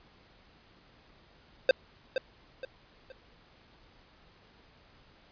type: tone with echo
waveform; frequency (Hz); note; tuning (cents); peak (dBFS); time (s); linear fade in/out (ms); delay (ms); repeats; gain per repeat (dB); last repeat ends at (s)
square; 523.3; C5; 0; -18; 1.69-1.71; 2; 470; 3; -9; 3.12
effects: pink hiss -60 dBFS RMS until 5.31 s + resampled to 11025 Hz